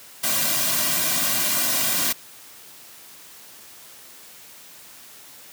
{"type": "noise with comb filter", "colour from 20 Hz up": "white", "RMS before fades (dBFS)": -22, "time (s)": [0.23, 2.13], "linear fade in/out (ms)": 10, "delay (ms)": 2.3, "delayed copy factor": -0.8, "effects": ["white hiss -45 dBFS RMS until 5.52 s", "high-pass 100 Hz 12 dB/octave"]}